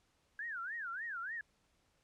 sine tone with vibrato, 1598 Hz, G6, 33 cents sharp, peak -39 dBFS, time 0.39-1.41 s, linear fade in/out 2 ms, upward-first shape sine, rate 3.4 Hz, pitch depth 290 cents each way, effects pink hiss -75 dBFS RMS until 2.03 s + low-pass 9000 Hz 12 dB/octave

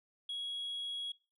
sine tone, 3322 Hz, G#7, in tune, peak -35 dBFS, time 0.29-1.12 s, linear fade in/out 5 ms, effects noise-tail reverb RT60 0.4 s tail -24 dB re dry + tanh soft clip ceiling -35 dBFS

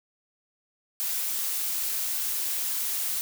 blue noise, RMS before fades -29 dBFS, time 1-3.21 s, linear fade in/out 0 ms, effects none

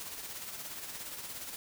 white noise with tremolo, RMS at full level -41 dBFS, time 0-1.56 s, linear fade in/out 0 ms, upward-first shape sine, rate 17 Hz, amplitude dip 45%, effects none

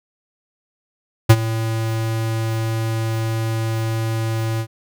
square tone with ADSR envelope, 112.3 Hz, A2, 36 cents sharp, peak -4 dBFS, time 1.29-4.67 s, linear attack 13 ms, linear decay 50 ms, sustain -16 dB, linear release 70 ms, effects none

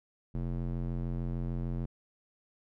square tone with band-pass filter, 43.33 Hz, F1, 13 cents flat, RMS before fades -34 dBFS, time 0.34-1.86 s, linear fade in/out 10 ms, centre 160 Hz, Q 0.91, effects none

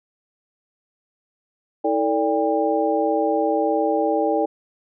sine tone cluster, 321.1 / 442.9 / 582 / 800 Hz, E4 / A4 / D5 / G5, -45 / +11 / -16 / +35 cents, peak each -23 dBFS, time 1.84-4.46 s, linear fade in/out 10 ms, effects none

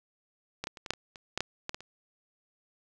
clicks, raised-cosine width 0.2 ms, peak -17 / -17 / -28 / -22 / -9 / -28 / -28 / -13 / -12 / -16 / -19 / -29 dBFS, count 12, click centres 0.64 / 0.671 / 0.772 / 0.862 / 0.906 / 0.936 / 1.158 / 1.376 / 1.406 / 1.694 / 1.745 / 1.806 s, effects none

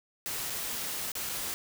white noise with dropouts, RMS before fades -35 dBFS, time 0.26-1.54 s, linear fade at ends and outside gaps 0 ms, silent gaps 0.499-0.503 / 1.118-1.153 / 1.291-1.295 s, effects none

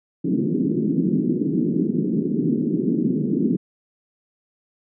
pink band-pass noise, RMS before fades -21 dBFS, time 0.24-3.57 s, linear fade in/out 10 ms, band 160 to 370 Hz, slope 48 dB/octave, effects none

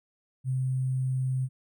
sine tone with sample-and-hold, 129.9 Hz, C3, 12 cents flat, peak -25 dBFS, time 0.44-1.49 s, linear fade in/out 50 ms, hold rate 8820 Hz, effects none

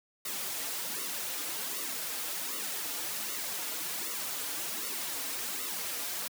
white noise with flanger, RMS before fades -36 dBFS, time 0.25-6.28 s, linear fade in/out 5 ms, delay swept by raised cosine 1.2 to 5.4 ms, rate 1.3 Hz, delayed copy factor -0.8, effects high-pass 200 Hz 12 dB/octave

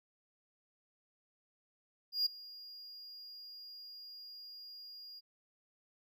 triangle tone with ADSR envelope, 4839 Hz, D#8, 49 cents flat, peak -26 dBFS, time 2.12-5.21 s, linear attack 140 ms, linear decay 9 ms, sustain -21 dB, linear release 30 ms, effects none

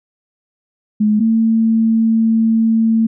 sine tone pair in turn, 212 / 224.6 Hz, G#3 / A3, +36 / +36 cents, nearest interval minor second, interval 100 cents, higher second, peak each -10 dBFS, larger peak neither, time 1-1.2 / 1.2-3.07 s, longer second, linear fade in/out 10 ms, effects none

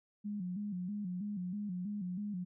sine tone with vibrato, 193 Hz, G3, 27 cents flat, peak -36 dBFS, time 0.24-2.45 s, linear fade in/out 20 ms, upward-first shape square, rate 3.1 Hz, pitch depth 120 cents each way, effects none

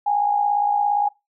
sine tone with amplitude modulation, 822 Hz, G#5, 18 cents flat, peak -14 dBFS, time 0.06-1.09 s, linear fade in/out 10 ms, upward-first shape sine, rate 57.4 Hz, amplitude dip 60%, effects noise-tail reverb RT60 0.2 s tail -21 dB re dry

